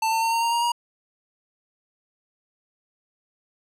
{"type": "tone with pitch steps", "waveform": "square", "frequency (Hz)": [890, 899.8, 909.8, 919.8, 929.9, 940.2, 950.6], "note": ["A5", "A5", "A#5", "A#5", "A#5", "A#5", "A#5"], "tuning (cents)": [20, 39, -42, -23, -5, 15, 34], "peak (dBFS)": -21, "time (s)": [0.02, 0.72], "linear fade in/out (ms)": 5, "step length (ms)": 100, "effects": ["low-pass 12000 Hz 12 dB/octave"]}